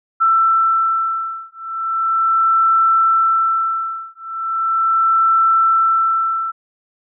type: beating tone pair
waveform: sine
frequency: 1334 / 1334.38 Hz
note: E6 / E6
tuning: +20 / +21 cents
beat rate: 0.38 Hz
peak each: -16 dBFS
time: 0.2-6.52 s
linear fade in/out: 20 ms
effects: none